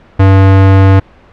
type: tone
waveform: square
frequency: 96.5 Hz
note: G2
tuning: 27 cents flat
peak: -3 dBFS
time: 0.19-1 s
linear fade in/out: 10 ms
effects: pink hiss -41 dBFS RMS until 1.32 s + low-pass 2000 Hz 12 dB/octave